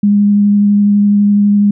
sine tone with vibrato, 204.4 Hz, G#3, 27 cents flat, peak -6 dBFS, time 0.03-1.71 s, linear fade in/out 5 ms, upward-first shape sine, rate 12 Hz, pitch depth 10 cents each way, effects none

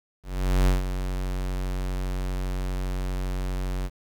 square tone with ADSR envelope, 46.25 Hz, F#1, in tune, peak -17 dBFS, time 0.23-3.9 s, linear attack 440 ms, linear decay 150 ms, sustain -10 dB, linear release 45 ms, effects 9-bit

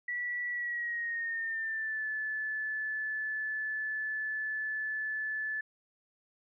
sine tone with pitch glide, 1949 to 1736.4 Hz, B6 to A6, -23 to -23 cents, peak -32 dBFS, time 0.08-5.61 s, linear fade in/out 5 ms, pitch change -200 cents, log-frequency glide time 0.5-2.07 s, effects none

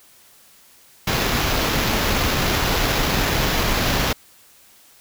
pink noise with sample-and-hold, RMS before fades -20 dBFS, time 1.07-4.13 s, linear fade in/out 5 ms, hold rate 8820 Hz, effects white hiss -51 dBFS RMS until 5 s

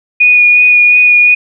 sine tone with vibrato, 2458 Hz, D#7, 22 cents flat, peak -3 dBFS, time 0.2-1.35 s, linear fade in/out 10 ms, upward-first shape sine, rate 2.8 Hz, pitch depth 12 cents each way, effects none

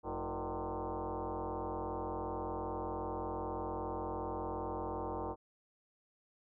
sine tone with frequency modulation, 226.8 Hz, A#3, 47 cents flat, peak -36 dBFS, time 0.03-5.36 s, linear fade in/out 50 ms, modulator 137 Hz, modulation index 6, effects none

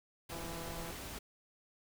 pink noise, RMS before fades -45 dBFS, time 0.29-1.19 s, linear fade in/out 10 ms
click train, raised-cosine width 1 ms, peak -34 dBFS, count 99, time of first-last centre 0.32-0.907 s, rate 167 Hz
effects none

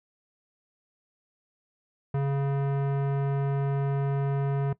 sine tone with tanh clipping, 139 Hz, C#3, 5 cents sharp, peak -26 dBFS, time 2.14-4.73 s, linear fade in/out 5 ms, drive 18 dB, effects noise-tail reverb RT60 0.1 s tail -19 dB re dry

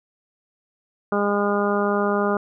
harmonic tone, 203.7 Hz, G#3, 33 cents flat, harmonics 1 / 2 / 3 / 4 / 5 / 6 / 7, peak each -24 / -23 / -26 / -29 / -31 / -27 / -30 dBFS, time 1.12-2.37 s, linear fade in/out 2 ms, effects none

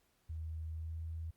sine tone with pitch glide, 79.9 to 81.25 Hz, D#2 to E2, +47 to -24 cents, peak -39 dBFS, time 0.29-1.31 s, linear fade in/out 10 ms, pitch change +29 cents, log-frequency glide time 0.71-1.01 s, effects pink hiss -75 dBFS RMS until 1.36 s + Opus 48 kbps

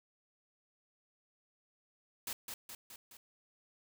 white noise with echo, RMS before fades -40 dBFS, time 2.27-2.33 s, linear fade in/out 2 ms, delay 210 ms, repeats 4, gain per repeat -4 dB, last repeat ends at 3.17 s, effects none

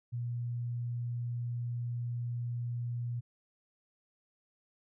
sine tone, 120 Hz, B2, 49 cents flat, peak -33 dBFS, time 0.12-3.21 s, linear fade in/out 20 ms, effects none

